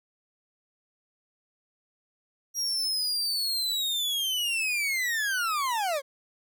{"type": "linear sweep", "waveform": "40% pulse", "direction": "down", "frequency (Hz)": [5700, 523.3], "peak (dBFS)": -25, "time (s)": [2.54, 6.02], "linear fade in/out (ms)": 50, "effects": []}